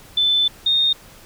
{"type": "tone pair in turn", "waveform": "sine", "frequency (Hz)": [3520, 3679], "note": ["A7", "A#7"], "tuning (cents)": [0, -24], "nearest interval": "minor second", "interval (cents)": 76, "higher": "second", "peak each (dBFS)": -14, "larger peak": "neither", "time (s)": [[0.17, 0.48], [0.66, 0.93]], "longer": "first", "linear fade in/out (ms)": 5, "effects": ["pink hiss -45 dBFS RMS until 1.25 s"]}